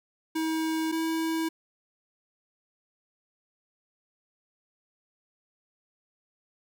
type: tone pair in turn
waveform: square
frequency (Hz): 319.8 / 324.1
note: D#4 / E4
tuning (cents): +48 / -29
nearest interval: unison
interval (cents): 23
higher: second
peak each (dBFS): -27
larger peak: neither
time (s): 0.35-0.92 / 0.92-1.49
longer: neither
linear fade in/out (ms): 10
effects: 11-bit